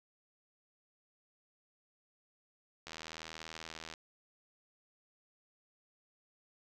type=click train; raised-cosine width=0.2 ms; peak=-27 dBFS; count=87; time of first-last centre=2.87-3.938 s; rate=80.5 Hz; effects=none